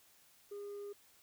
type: tone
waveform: sine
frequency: 407 Hz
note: G#4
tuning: 35 cents flat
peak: -40 dBFS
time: 0.51-0.93 s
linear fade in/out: 10 ms
effects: tanh soft clip ceiling -42 dBFS + white hiss -66 dBFS RMS until 1.22 s